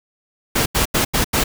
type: noise bursts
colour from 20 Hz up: pink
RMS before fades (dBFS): -17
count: 5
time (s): 0.55-1.44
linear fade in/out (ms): 10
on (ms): 110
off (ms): 85
effects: none